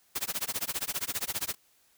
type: noise with tremolo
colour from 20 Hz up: white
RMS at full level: -30 dBFS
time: 0.15-1.55 s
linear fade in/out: 10 ms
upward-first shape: sine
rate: 15 Hz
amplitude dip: 100%
effects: white hiss -66 dBFS RMS until 1.97 s